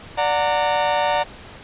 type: chord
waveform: 40% pulse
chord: D augmented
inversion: none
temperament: just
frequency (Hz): 587.3 / 734.2 / 917.7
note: D5 / F#5 / A#5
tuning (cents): 0 / -14 / -27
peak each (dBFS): -21 / -22 / -20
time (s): 0.17-1.24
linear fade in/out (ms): 20
effects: pink hiss -40 dBFS RMS until 1.63 s + resampled to 8000 Hz